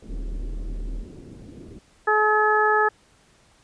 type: low-pass noise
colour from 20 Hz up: white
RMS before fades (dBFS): -42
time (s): 0.02-1.79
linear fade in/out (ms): 5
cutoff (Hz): 360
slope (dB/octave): 24
type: tone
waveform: sine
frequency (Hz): 39.07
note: D#1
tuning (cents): +8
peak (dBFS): -27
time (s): 0.07-1.05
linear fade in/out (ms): 50
type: harmonic tone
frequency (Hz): 427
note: G#4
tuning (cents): +48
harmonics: 1 / 2 / 3 / 4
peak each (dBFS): -22 / -22 / -22 / -22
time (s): 2.07-2.89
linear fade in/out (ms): 10
effects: pink hiss -58 dBFS RMS until 3.63 s + resampled to 22050 Hz